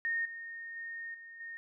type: tone with level steps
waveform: sine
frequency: 1842 Hz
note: A#6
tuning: 21 cents flat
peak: -30 / -41 / -39 / -47 / -41 dBFS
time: 0.05-1.57 s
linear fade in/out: 0 ms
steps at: 0.25 / 0.76 / 1.14 / 1.4 s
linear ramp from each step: 5 ms
effects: none